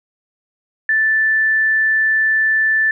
sine tone, 1760 Hz, A6, in tune, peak -12 dBFS, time 0.89-2.91 s, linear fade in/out 2 ms, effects none

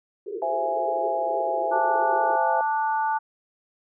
white band-pass noise, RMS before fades -34 dBFS, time 0.26-2.36 s, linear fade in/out 10 ms, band 350 to 450 Hz, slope 96 dB/octave
sine chord, C augmented, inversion none, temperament equal with one note detuned, 523.3 / 667.3 / 830.6 Hz, C5 / E5 / G#5, 0 / +21 / 0 cents, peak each -29 / -26 / -27 dBFS, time 0.42-2.61 s, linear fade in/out 2 ms
harmonic tone, 293.7 Hz, D4, in tune, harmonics 3 / 4 / 5, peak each -22 / -33 / -31 dBFS, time 1.71-3.19 s, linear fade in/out 20 ms
effects none

